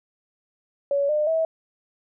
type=tone with pitch steps; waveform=sine; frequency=563 / 603.4 / 646.7 Hz; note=C#5 / D5 / E5; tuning=+27 / +47 / -33 cents; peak=-19 dBFS; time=0.91-1.45 s; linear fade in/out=2 ms; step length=180 ms; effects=none